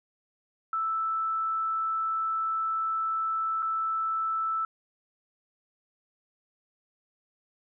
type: tone with dropouts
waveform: sine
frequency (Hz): 1318.5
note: E6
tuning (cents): 0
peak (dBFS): -26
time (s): 0.73-4.65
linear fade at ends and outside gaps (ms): 2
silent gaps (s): 3.623-3.627
effects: none